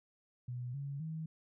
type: tone with pitch steps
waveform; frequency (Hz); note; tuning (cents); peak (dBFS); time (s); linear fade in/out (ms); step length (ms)
sine; 123.47 / 140.2 / 159.2; B2 / C#3 / D#3; 0 / +20 / +40; -38; 0.48-1.26; 5; 260
effects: none